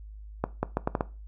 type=accelerating click train; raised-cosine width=1 ms; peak=-11 dBFS; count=6; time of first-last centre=0.44-1.009 s; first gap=190 ms; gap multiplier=0.74; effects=noise-tail reverb RT60 0.3 s tail -18 dB re dry + added 52 Hz sine -41 dBFS peak until 1.27 s